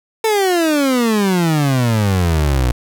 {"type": "exponential sweep", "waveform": "30% pulse", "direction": "down", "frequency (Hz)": [451.5, 58.9], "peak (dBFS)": -10, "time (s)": [0.24, 2.72], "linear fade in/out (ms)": 5, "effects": []}